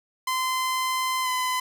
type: tone with pitch glide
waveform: sawtooth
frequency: 1032 to 1014.3 Hz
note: C6 to B5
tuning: -24 to +46 cents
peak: -20 dBFS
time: 0.27-1.6 s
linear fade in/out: 5 ms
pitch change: -30 cents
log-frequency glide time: 1.23-1.28 s
effects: none